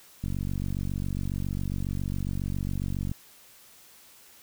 click train, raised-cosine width 5 ms, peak -19 dBFS, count 137, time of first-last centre 0.24-3.115 s, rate 47.3 Hz, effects white hiss -54 dBFS RMS until 4.42 s

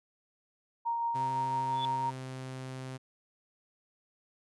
sine tone with tremolo, 932.3 Hz, A#5, in tune, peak -28 dBFS, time 0.85-2.11 s, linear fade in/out 20 ms, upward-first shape sine, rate 5.9 Hz, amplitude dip 25%
sawtooth tone, 130.4 Hz, C3, 5 cents flat, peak -35 dBFS, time 1.14-2.98 s, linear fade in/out 20 ms
sine tone with exponential growth, 3456 Hz, A7, 32 cents flat, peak -31 dBFS, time 1.68-1.85 s, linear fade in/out 0 ms, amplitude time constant 35 ms
effects resampled to 24000 Hz

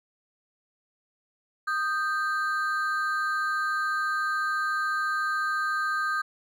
triangle ring-modulated tone, 1403 Hz, F6, 8 cents sharp, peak -20 dBFS, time 1.67-6.22 s, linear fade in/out 10 ms, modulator 167 Hz, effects none

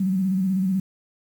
sine tone with vibrato, 189 Hz, F#3, 37 cents sharp, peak -19 dBFS, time 0-0.8 s, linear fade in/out 5 ms, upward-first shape square, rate 16 Hz, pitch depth 50 cents each way, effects 8-bit

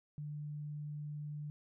sine tone, 148.5 Hz, D3, 20 cents sharp, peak -40 dBFS, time 0.18-1.5 s, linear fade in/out 0 ms, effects none

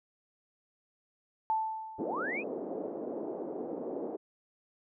sine tone with exponential decay, 880 Hz, A5, in tune, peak -25 dBFS, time 1.5-2.47 s, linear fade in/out 0 ms, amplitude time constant 210 ms
sine linear sweep, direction up, 46.54 to 2637 Hz, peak -33 dBFS, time 1.98-2.44 s, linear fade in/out 50 ms
pink band-pass noise, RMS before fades -38 dBFS, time 1.98-4.17 s, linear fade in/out 20 ms, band 280 to 600 Hz, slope 24 dB/octave
effects none

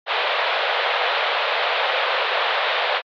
pink band-pass noise, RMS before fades -21 dBFS, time 0.06-3.02 s, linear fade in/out 50 ms, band 490 to 3900 Hz, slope 48 dB/octave, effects MP3 96 kbps

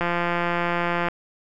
click train, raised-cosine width 0.5 ms, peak -9 dBFS, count 187, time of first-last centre 0.01-1.085 s, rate 173 Hz, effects none

